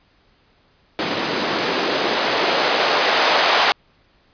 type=noise with band-pass filter sweep; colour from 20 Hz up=blue; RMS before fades=-18 dBFS; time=0.99-3.72 s; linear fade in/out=0 ms; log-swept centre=260 to 740 Hz; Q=1.2; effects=pink hiss -58 dBFS RMS until 4.33 s + resampled to 11025 Hz